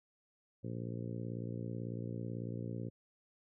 harmonic tone, 58.1 Hz, A#1, 5 cents flat, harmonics 2 / 3 / 4 / 5 / 6 / 7 / 8 / 9, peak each -41 / -45 / -47 / -49 / -51 / -52 / -53 / -54 dBFS, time 0.63-2.9 s, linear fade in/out 20 ms, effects none

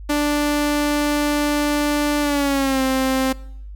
sawtooth tone with pitch glide, 293.7 to 263.2 Hz, D4 to C4, 0 to +10 cents, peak -13 dBFS, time 0.09-3.33 s, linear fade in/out 10 ms, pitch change -190 cents, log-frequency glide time 2.21-2.82 s, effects noise-tail reverb RT60 0.7 s tail -21 dB re dry + added 50 Hz sine -32 dBFS peak until 3.75 s

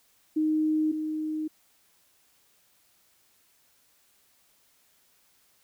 sine tone pair in turn, 310.3 / 310.3 Hz, D#4 / D#4, -5 / -5 cents, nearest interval unison, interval 0 cents, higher neither, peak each -22 / -28 dBFS, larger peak first, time 0.36-0.92 / 0.92-1.48 s, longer neither, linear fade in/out 10 ms, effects white hiss -65 dBFS RMS until 5.63 s

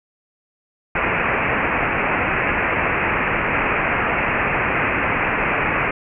white low-pass noise, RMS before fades -20 dBFS, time 0.95-5.91 s, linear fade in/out 5 ms, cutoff 2600 Hz, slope 96 dB/octave, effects none

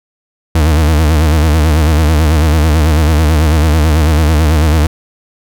40% pulse tone with vibrato, 77.5 Hz, D#2, 6 cents flat, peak -6 dBFS, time 0.55-4.87 s, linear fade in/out 5 ms, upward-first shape sine, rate 9.1 Hz, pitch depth 98 cents each way, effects none

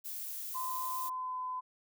violet noise, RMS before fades -41 dBFS, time 0.04-1.1 s, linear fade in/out 20 ms
sine tone with pitch glide, 1024 to 1014 Hz, C6 to B5, -38 to +45 cents, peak -35 dBFS, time 0.54-1.61 s, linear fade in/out 20 ms, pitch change -17 cents, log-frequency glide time 1.07-1.38 s
effects none

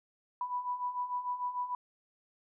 sine beating tone pair, 983 / 989.7 Hz, B5 / B5, -8 / +3 cents, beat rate 6.7 Hz, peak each -39 / -34 dBFS, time 0.41-1.75 s, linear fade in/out 2 ms, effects none

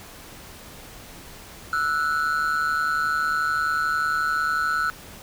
triangle ring-modulated tone, 1396.9 Hz, F6, in tune, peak -16 dBFS, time 1.73-4.9 s, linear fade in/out 0 ms, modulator 75.6 Hz, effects pink hiss -43 dBFS RMS until 5.22 s

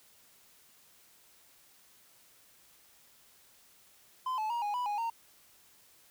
triangle tone with pitch steps, 1026 / 865 / 946 / 826 / 986 / 827 / 920 Hz, C6 / A5 / A#5 / G#5 / B5 / G#5 / A#5, -34 / -30 / +25 / -10 / -3 / -8 / -23 cents, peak -29 dBFS, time 4.26-5.1 s, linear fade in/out 5 ms, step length 120 ms, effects white hiss -62 dBFS RMS until 6.1 s

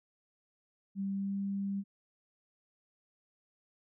sine tone with pitch glide, 196 to 197.82 Hz, G3 to G3, 0 to +16 cents, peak -32 dBFS, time 0.95-1.84 s, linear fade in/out 50 ms, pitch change +16 cents, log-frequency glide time 1.1-1.36 s, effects none

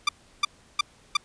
15% pulse tone bursts, 1183 Hz, D6, 12 cents sharp, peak -12 dBFS, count 4, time 0.07-1.17 s, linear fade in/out 5 ms, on 20 ms, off 340 ms, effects pink hiss -57 dBFS RMS until 1.24 s + resampled to 22050 Hz

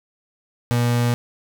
35% pulse tone, 120 Hz, B2, 49 cents flat, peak -15 dBFS, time 0.71-1.14 s, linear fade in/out 0 ms, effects none

